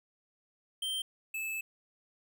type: tone pair in turn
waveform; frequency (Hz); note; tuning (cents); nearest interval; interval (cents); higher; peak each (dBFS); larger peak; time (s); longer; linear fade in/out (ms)
square; 3138 / 2616; G7 / E7; +1 / -14; minor third; 315; first; -33 / -35; first; 0.82-1.02 / 1.34-1.61; second; 5
effects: none